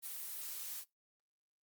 blue noise with ADSR envelope, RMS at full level -42 dBFS, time 0.02-0.85 s, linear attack 40 ms, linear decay 12 ms, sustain -2 dB, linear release 57 ms, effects noise-tail reverb RT60 0.2 s tail -23 dB re dry + Opus 32 kbps

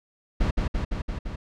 brown noise with echo, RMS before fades -22 dBFS, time 0.4-0.51 s, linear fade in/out 10 ms, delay 170 ms, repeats 5, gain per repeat -2 dB, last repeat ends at 1.36 s, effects low-pass 5000 Hz 12 dB/octave

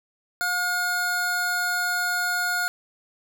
square tone pair together, 718 / 1436 Hz, F5 / F6, +48 / +48 cents, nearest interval octave, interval 1200 cents, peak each -32 / -24 dBFS, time 0.41-2.68 s, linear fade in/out 0 ms, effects none

